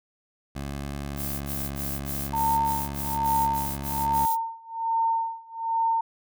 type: tone with vibrato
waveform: 15% pulse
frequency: 70 Hz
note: C#2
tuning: 18 cents sharp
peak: -25 dBFS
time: 0.55-4.26 s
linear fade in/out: 10 ms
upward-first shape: triangle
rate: 0.59 Hz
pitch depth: 15 cents each way
type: noise bursts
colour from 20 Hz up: violet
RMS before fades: -33 dBFS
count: 11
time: 1.16-4.37 s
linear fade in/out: 50 ms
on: 250 ms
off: 46 ms
type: tone with tremolo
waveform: sine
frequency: 909 Hz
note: A#5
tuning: 44 cents flat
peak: -20 dBFS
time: 2.33-6.01 s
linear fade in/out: 5 ms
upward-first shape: sine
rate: 1.2 Hz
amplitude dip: 95%
effects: none